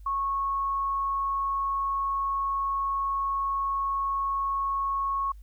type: tone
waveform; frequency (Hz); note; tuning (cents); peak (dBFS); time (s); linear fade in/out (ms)
sine; 1100; C#6; -14; -25; 0.06-5.32; 5
effects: added 50 Hz sine -43 dBFS peak until 5.42 s + white hiss -70 dBFS RMS until 5.42 s